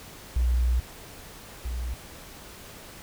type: tone pair in turn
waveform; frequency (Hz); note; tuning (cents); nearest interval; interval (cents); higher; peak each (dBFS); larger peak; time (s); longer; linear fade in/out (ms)
sine; 60.9 / 60.44; B1 / B1; -24 / -37; unison; 13; first; -20 / -28; first; 0.36-0.8 / 1.65-1.94; first; 5
effects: pink hiss -45 dBFS RMS until 3.02 s